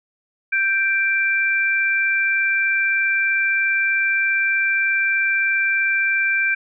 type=tone pair together; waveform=sine; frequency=1569.2 / 2354 Hz; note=G6 / D7; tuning=+1 / +3 cents; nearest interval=perfect fifth; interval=702 cents; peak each=-19 / -19 dBFS; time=0.52-6.55 s; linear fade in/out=10 ms; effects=none